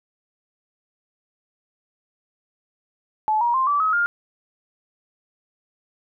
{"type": "tone with pitch steps", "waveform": "sine", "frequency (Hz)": [862, 950.9, 1049.1, 1157.3, 1276.7, 1408.4], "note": ["A5", "A#5", "C6", "D6", "D#6", "F6"], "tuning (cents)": [-36, 34, 4, -26, 44, 14], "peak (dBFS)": -17, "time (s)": [3.28, 4.06], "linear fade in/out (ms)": 0, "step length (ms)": 130, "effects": []}